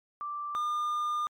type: tone pair in turn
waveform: sine / triangle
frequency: 1174.7 / 1207.7 Hz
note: D6 / D6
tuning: 0 / +48 cents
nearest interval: unison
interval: 48 cents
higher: second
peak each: -33 / -26 dBFS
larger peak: second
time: 0.21-0.55 / 0.55-1.27 s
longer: second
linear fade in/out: 0 ms
effects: MP3 96 kbps